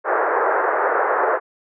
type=band-pass noise; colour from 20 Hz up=pink; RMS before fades=-19 dBFS; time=0.04-1.4 s; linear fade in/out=50 ms; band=400 to 1700 Hz; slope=48 dB/octave; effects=none